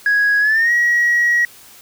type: tone with pitch glide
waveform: sine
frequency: 1661 to 1908 Hz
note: G#6 to A#6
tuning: 0 to +40 cents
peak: -10 dBFS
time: 0.06-1.45 s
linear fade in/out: 2 ms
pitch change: +240 cents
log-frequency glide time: 0.4-0.72 s
effects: tanh soft clip ceiling -9 dBFS + white hiss -43 dBFS RMS until 1.81 s